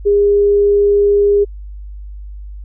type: tone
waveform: sine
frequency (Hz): 406.8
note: G#4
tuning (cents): -36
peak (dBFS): -8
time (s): 0.05-1.45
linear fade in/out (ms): 20
effects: added 50 Hz sine -27 dBFS peak until 2.64 s